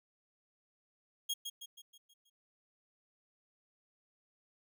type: tone with echo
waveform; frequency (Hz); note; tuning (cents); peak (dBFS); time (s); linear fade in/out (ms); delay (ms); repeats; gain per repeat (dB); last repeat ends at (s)
sawtooth; 3272; G#7; -26; -30; 1.29-1.34; 10; 160; 6; -6; 2.3
effects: none